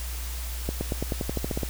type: accelerating click train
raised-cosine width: 2 ms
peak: -14 dBFS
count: 12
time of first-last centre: 0.69-1.633 s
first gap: 120 ms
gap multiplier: 0.93
effects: added 60 Hz sine -31 dBFS peak until 1.69 s + white hiss -39 dBFS RMS until 1.69 s